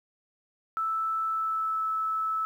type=tone with pitch glide; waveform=sine; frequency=1317 to 1306.4 Hz; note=E6 to E6; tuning=-2 to -16 cents; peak=-26 dBFS; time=0.77-2.45 s; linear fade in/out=0 ms; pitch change=-14 cents; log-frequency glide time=1.27-1.88 s; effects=10-bit